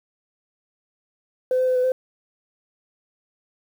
sine tone with pitch steps, 510 / 513 / 510 / 503 / 515 Hz, C5 / C5 / C5 / B4 / C5, -44 / -34 / -44 / +32 / -28 cents, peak -16 dBFS, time 1.51-1.92 s, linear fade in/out 2 ms, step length 82 ms, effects tanh soft clip ceiling -13 dBFS + 8-bit

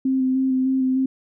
sine tone with vibrato, 261.6 Hz, C4, in tune, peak -17 dBFS, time 0.05-1.06 s, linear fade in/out 5 ms, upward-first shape square, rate 3.3 Hz, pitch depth 15 cents each way, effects none

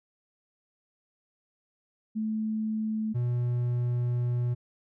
sine / triangle tone pair in turn, 217.8 / 121.71 Hz, A3 / B2, -17 / -25 cents, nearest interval minor seventh, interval 1008 cents, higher first, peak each -27 / -23 dBFS, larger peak second, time 2.15-3.14 / 3.14-4.55 s, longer second, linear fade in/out 20 ms, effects none

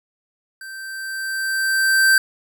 square tone with level ramp, 1560 Hz, G6, 9 cents flat, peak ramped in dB -34 to -11 dBFS, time 0.61-2.18 s, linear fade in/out 2 ms, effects none

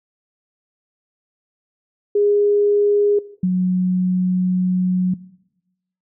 sine tone pair in turn, 410.8 / 182.99 Hz, G#4 / F#3, -19 / -19 cents, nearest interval octave + major second, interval 1400 cents, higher first, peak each -13 / -14 dBFS, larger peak first, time 2.15-3.19 / 3.43-5.14 s, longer second, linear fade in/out 5 ms, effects noise-tail reverb RT60 0.9 s tail -19 dB re dry

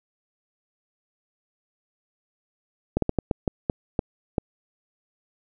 slowing click train, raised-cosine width 2 ms, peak -8 dBFS, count 9, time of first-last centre 2.97-4.382 s, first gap 53 ms, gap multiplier 1.33, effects none

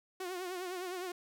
sawtooth tone with vibrato, 364 Hz, F#4, 28 cents flat, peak -34 dBFS, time 0.2-1.12 s, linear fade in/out 5 ms, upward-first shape triangle, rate 9.8 Hz, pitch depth 86 cents each way, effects none

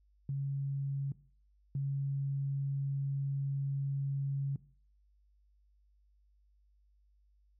sine tone pair in turn, 138.4 / 138.4 Hz, C#3 / C#3, -2 / -2 cents, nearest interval unison, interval 0 cents, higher neither, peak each -32 / -31 dBFS, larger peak second, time 0.29-1.12 / 1.75-4.56 s, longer second, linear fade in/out 2 ms, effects noise-tail reverb RT60 0.5 s tail -19 dB re dry + added 50 Hz sine -65 dBFS peak until 7.59 s

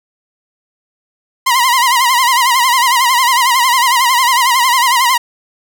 sawtooth tone with vibrato, 1000 Hz, B5, 21 cents sharp, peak -5 dBFS, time 1.46-5.18 s, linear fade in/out 10 ms, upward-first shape sine, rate 11 Hz, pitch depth 110 cents each way, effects none

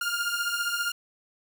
sawtooth beating tone pair, 1401 / 1416 Hz, F6 / F6, +5 / +23 cents, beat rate 15 Hz, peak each -26 dBFS, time 0.01-0.92 s, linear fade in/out 5 ms, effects none

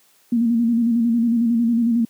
sine tone with vibrato, 233.1 Hz, A#3, in tune, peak -14 dBFS, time 0.32-2.05 s, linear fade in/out 5 ms, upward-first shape square, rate 11 Hz, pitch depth 44 cents each way, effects white hiss -57 dBFS RMS until 2.09 s + high-pass 150 Hz 12 dB/octave

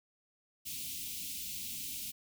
white band-stop noise, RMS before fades -41 dBFS, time 0.65-2.12 s, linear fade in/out 20 ms, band 300 to 2400 Hz, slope 48 dB/octave, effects none

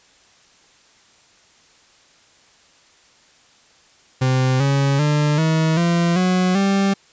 40% pulse tone with pitch steps, 129.6 / 138.9 / 148.87 / 159.56 / 171.01 / 183.28 / 196.44 Hz, C3 / C#3 / D3 / D#3 / F3 / F#3 / G3, -16 / +4 / +24 / +44 / -36 / -16 / +4 cents, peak -14 dBFS, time 4.21-6.94 s, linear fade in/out 10 ms, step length 390 ms, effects white hiss -53 dBFS RMS until 7.12 s + resampled to 16000 Hz

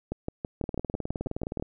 two click trains, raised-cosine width 2 ms, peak -18 / -17 dBFS, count 20 / 10, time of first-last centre 0.64-1.624 / 0.12-1.598 s, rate 19.3 / 6.09 Hz, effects none

